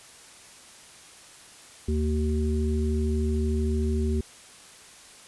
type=harmonic tone; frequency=76.1 Hz; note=D#2; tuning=38 cents flat; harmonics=1 / 3 / 5; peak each=-24 / -29 / -31 dBFS; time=1.88-4.21 s; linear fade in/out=5 ms; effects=white hiss -49 dBFS RMS until 5.27 s + resampled to 24000 Hz